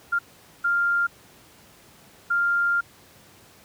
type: tone bursts at uneven times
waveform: sine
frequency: 1396.9 Hz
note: F6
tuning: in tune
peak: -19 dBFS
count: 3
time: 0.12-0.19 / 0.64-1.07 / 2.3-2.81 s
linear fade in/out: 10 ms
effects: pink hiss -52 dBFS RMS until 3.64 s + high-pass 80 Hz 12 dB/octave